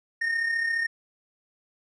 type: tone with amplitude modulation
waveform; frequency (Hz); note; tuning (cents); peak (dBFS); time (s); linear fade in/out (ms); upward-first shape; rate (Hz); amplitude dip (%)
triangle; 1837; A#6; -26; -20; 0.21-0.87; 10; sine; 34.5; 50
effects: resampled to 22050 Hz